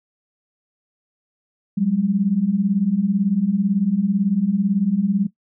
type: beating tone pair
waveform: sine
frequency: 185 / 203 Hz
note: F#3 / G#3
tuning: 0 / -39 cents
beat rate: 18 Hz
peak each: -20 / -18 dBFS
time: 1.77-5.27 s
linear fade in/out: 10 ms
effects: noise-tail reverb RT60 0.1 s tail -17 dB re dry